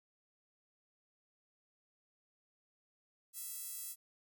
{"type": "tone with high-pass filter", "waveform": "sawtooth", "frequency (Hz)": 662, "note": "E5", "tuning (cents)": 7, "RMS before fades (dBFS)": -45, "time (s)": [3.33, 3.96], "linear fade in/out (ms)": 50, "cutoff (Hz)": 9900, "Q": 1.2, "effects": []}